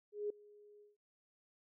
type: tone with ADSR envelope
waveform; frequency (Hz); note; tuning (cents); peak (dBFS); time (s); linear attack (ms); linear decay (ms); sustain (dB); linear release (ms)
sine; 415.3; G#4; 0; -34; 0.12-0.97; 180; 4; -24; 160
effects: none